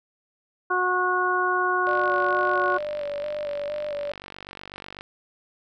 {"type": "harmonic tone", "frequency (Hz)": 364.6, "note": "F#4", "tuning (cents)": -25, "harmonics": [1, 2, 3, 4], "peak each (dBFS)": [-27, -29, -24, -25], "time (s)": [0.7, 2.78], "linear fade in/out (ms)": 10}
{"type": "click train", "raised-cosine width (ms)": 0.3, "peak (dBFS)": -22, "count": 152, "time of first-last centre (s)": [1.87, 5.009], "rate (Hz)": 48.1}
{"type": "tone with vibrato", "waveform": "sine", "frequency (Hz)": 587.3, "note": "D5", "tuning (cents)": 0, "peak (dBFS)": -27, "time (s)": [1.87, 4.12], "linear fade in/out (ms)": 5, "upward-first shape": "square", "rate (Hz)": 2.2, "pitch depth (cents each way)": 25}
{"effects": []}